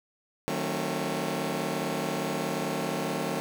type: chord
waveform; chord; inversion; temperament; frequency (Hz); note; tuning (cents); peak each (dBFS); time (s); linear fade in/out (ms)
15% pulse; D# diminished seventh; none; just; 155.56 / 186.68 / 224 / 268.8; D#3 / F#3 / A3 / C4; 0 / +16 / +31 / +47; -28; 0.48-3.4; 0
effects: none